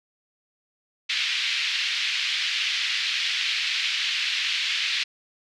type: band-pass noise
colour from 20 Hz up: pink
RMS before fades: -26 dBFS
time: 1.09-5.04 s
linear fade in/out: 10 ms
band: 2200 to 4300 Hz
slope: 24 dB/octave
effects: none